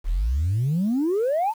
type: exponential sweep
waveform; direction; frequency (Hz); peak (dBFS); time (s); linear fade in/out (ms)
sine; up; 34.65 to 932.3; -18; 0.04-1.54; 50
effects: tanh soft clip ceiling -17 dBFS + 8-bit